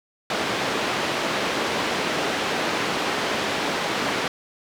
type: band-pass noise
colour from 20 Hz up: pink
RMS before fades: -25 dBFS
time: 0.3-4.28 s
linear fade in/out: 2 ms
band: 270 to 4000 Hz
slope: 12 dB/octave
effects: none